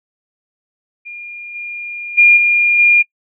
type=tone with level steps; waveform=sine; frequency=2413 Hz; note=D7; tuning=46 cents sharp; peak=-27 / -23 / -4 / -9 / -6 dBFS; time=1.05-3.03 s; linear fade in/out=20 ms; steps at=1.54 / 2.17 / 2.36 / 2.78 s; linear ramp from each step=20 ms; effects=noise-tail reverb RT60 0.1 s tail -24 dB re dry